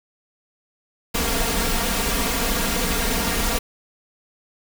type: noise with comb filter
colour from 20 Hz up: pink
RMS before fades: -22 dBFS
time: 1.14-3.59 s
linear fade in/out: 10 ms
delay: 4.3 ms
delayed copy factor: +0.8
effects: none